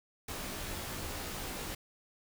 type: noise with comb filter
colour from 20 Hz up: pink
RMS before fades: -40 dBFS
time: 0.28-1.75 s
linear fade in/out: 5 ms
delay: 18 ms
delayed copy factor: -0.7
effects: none